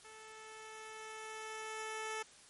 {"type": "tone with level ramp", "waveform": "10% pulse", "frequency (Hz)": 437.7, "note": "A4", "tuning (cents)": -9, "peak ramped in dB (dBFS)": [-45, -30], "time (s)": [0.04, 2.23], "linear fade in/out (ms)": 10, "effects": ["white hiss -60 dBFS RMS until 2.49 s", "MP3 48 kbps"]}